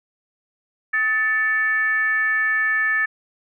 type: tone with frequency modulation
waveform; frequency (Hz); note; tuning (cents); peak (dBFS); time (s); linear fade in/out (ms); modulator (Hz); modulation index
sine; 1760; A6; 0; -17; 0.93-3.06; 10; 485; 0.52
effects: none